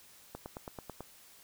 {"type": "click train", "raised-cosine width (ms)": 1, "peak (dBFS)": -27, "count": 7, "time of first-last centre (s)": [0.35, 1.006], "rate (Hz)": 9.14, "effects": ["white hiss -58 dBFS RMS until 1.43 s"]}